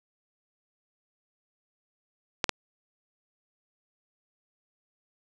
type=clicks; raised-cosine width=0.2 ms; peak=-6 dBFS; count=2; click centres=2.442 / 2.493 s; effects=none